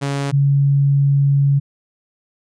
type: tone pair in turn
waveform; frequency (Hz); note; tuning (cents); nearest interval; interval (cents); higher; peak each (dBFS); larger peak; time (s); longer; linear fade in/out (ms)
sawtooth / sine; 140.1 / 140.1; C#3 / C#3; +19 / +19; unison; 0; neither; -15 / -11; second; 0.01-0.32 / 0.32-1.6; second; 20
effects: resampled to 22050 Hz